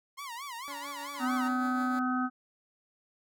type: tone with vibrato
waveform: sawtooth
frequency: 1030 Hz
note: C6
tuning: 28 cents flat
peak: -35 dBFS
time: 0.17-1.49 s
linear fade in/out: 20 ms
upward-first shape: sine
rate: 4.5 Hz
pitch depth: 200 cents each way
type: tone with tremolo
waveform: 10% pulse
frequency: 284.8 Hz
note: C#4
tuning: 47 cents sharp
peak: -33 dBFS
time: 0.68-1.99 s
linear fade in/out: 0 ms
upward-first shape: triangle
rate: 6.4 Hz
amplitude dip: 45%
type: harmonic tone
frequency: 253.5 Hz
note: B3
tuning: 45 cents sharp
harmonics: 1 / 3 / 5 / 6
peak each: -29 / -37 / -33 / -38 dBFS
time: 1.19-2.3 s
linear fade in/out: 50 ms
effects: none